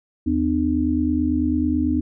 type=tone cluster; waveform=sine; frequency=78.1 / 252.4 / 301.5 Hz; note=D#2 / B3 / D4; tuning=+7 / +38 / +46 cents; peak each=-25 / -21 / -21 dBFS; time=0.26-2.01 s; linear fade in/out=10 ms; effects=none